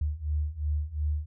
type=beating tone pair; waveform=sine; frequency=73.5 / 76.3 Hz; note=D2 / D#2; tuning=+2 / -33 cents; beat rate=2.8 Hz; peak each=-31 / -29 dBFS; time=0.01-1.26 s; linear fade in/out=5 ms; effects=none